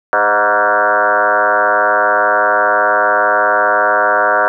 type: tone with frequency modulation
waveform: sine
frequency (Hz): 1046.5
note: C6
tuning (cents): 0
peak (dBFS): -9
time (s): 0.13-4.48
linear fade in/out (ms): 0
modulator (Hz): 106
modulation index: 5.1
effects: none